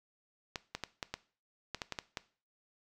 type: clicks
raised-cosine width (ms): 0.2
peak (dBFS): -19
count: 10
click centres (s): 0.558 / 0.75 / 0.837 / 1.028 / 1.14 / 1.747 / 1.818 / 1.923 / 1.988 / 2.172
effects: noise-tail reverb RT60 0.4 s tail -18 dB re dry